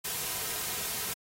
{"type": "noise with comb filter", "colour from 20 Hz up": "white", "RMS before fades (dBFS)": -34, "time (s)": [0.04, 1.14], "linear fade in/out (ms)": 10, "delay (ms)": 3.5, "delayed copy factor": -0.5, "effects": ["AAC 48 kbps"]}